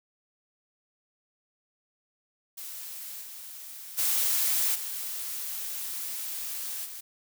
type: noise with level steps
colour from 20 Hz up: blue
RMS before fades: -40 / -43 / -26 / -35 / -41 dBFS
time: 2.57-7.01 s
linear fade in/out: 10 ms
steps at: 3.21 / 3.97 / 4.74 / 6.84 s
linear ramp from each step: 20 ms
effects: none